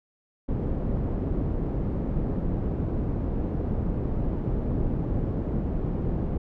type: low-pass noise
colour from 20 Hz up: pink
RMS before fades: -27 dBFS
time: 0.48-6.38 s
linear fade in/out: 10 ms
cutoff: 370 Hz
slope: 12 dB/octave
effects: none